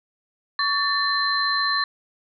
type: tone cluster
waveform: sine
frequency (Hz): 1129 / 1775 / 4097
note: C#6 / A6 / C8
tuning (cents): +31 / +15 / -37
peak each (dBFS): -24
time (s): 0.59-1.84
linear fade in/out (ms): 2
effects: none